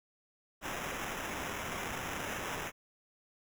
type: noise with sample-and-hold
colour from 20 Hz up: violet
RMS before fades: -39 dBFS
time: 0.61-2.72 s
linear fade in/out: 50 ms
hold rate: 4410 Hz
effects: none